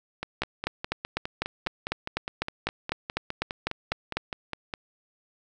two click trains, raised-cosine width 0.3 ms, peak -15 / -10 dBFS, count 23 / 16, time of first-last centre 0.23-4.738 / 0.42-4.17 s, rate 4.88 / 4 Hz, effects none

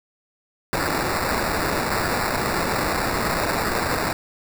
blue noise with sample-and-hold, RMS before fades -23 dBFS, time 0.73-4.13 s, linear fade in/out 0 ms, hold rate 3150 Hz, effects none

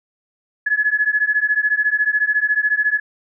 sine beating tone pair, 1695 / 1709 Hz, G#6 / G#6, +35 / +49 cents, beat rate 14 Hz, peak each -18 dBFS, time 0.66-3 s, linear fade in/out 10 ms, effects none

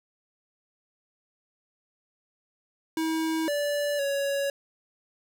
square tone with pitch steps, 321.1 / 581 / 559 Hz, E4 / D5 / C#5, -45 / -19 / +14 cents, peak -26 dBFS, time 2.97-4.5 s, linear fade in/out 2 ms, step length 510 ms, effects none

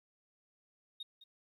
sine tone with echo, 3717 Hz, A#7, 6 cents flat, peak -40 dBFS, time 1-1.03 s, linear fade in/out 5 ms, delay 210 ms, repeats 1, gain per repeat -14 dB, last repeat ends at 1.24 s, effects tanh soft clip ceiling -38 dBFS + 13-bit

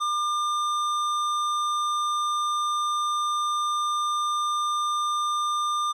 sine tone with hard clipping, 1200 Hz, D6, 37 cents sharp, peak -25 dBFS, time 0-5.93 s, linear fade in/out 20 ms, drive 12 dB, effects none

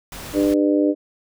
pink noise, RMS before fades -34 dBFS, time 0.12-0.54 s, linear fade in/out 2 ms
harmonic tone, 100 Hz, G2, 35 cents sharp, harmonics 3 / 4 / 5 / 6, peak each -16 / -23 / -23 / -24 dBFS, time 0.33-0.95 s, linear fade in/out 50 ms
effects none

